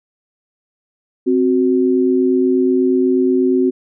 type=tone pair together; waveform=sine; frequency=261.4 / 369.7 Hz; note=C4 / F#4; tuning=-1 / -1 cents; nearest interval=tritone; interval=600 cents; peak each=-14 dBFS; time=1.26-3.71 s; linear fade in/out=20 ms; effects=none